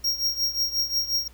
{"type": "tone with tremolo", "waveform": "square", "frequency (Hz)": 5588, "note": "F8", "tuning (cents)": 0, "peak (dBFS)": -20, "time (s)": [0.04, 1.28], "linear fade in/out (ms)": 5, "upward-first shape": "triangle", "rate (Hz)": 5.6, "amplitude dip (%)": 85, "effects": ["added 60 Hz sine -49 dBFS peak until 1.33 s", "pink hiss -56 dBFS RMS until 1.33 s"]}